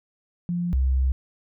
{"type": "tone pair in turn", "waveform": "sine", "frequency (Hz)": [174.61, 65.4], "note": ["F3", "C2"], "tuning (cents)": [0, 0], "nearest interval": "octave + perfect fourth", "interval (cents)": 1700, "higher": "first", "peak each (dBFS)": [-23, -18], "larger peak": "second", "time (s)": [[0.49, 0.73], [0.73, 1.12]], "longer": "second", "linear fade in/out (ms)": 0, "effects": []}